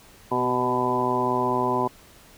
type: harmonic tone with a mistuned harmonic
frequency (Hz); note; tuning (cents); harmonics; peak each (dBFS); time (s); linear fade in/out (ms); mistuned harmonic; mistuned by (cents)
124.8; B2; +19; 1 / 2 / 3 / 4 / 5 / 6 / 7 / 8; -34 / -29 / -27 / -34 / -31 / -32 / -29 / -25; 0.31-1.88; 10; 3; +18
effects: pink hiss -51 dBFS RMS until 2.37 s